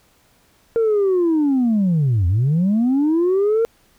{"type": "linear two-way sweep", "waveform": "sine", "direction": "down then up", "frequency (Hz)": [464.9, 83, 464.9], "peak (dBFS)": -12, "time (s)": [0.76, 3.65], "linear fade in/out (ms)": 0, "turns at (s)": 2.27, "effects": ["tanh soft clip ceiling -12 dBFS", "pink hiss -57 dBFS RMS until 3.98 s"]}